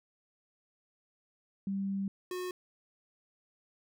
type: tone pair in turn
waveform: sine / square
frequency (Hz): 196 / 363.6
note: G3 / F#4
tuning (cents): 0 / -30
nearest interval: major seventh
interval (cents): 1070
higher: second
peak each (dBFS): -31 / -36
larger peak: first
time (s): 1.67-2.08 / 2.31-2.51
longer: first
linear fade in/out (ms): 2
effects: none